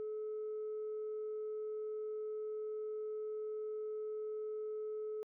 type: tone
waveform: sine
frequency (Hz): 429.4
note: A4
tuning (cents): -42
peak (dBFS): -37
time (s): 0-5.23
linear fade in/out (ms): 0
effects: tanh soft clip ceiling -36 dBFS